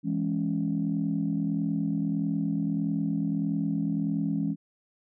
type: chord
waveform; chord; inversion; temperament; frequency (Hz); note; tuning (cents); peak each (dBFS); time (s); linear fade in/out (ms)
sine; C# minor; first; just; 166.31 / 207.9 / 277.2; E3 / G#3 / C#4; +16 / +2 / 0; -29; 0.03-4.56; 50
effects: tanh soft clip ceiling -17 dBFS